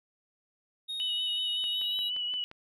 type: tone with pitch glide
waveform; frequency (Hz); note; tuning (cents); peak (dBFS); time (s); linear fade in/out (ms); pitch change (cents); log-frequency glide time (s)
triangle; 3729 to 3847; A#7 to B7; 0 to -46; -32; 0.88-2.1; 20; +54; 1.64-1.99
type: tone with vibrato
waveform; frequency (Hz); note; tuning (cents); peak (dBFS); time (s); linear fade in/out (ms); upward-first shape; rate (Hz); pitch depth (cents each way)
sine; 2960; F#7; 0; -30; 1-2.44; 0; sine; 5.4; 26
type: click train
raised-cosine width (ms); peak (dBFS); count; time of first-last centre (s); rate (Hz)
0.3; -31; 6; 1.64-2.514; 5.72
effects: none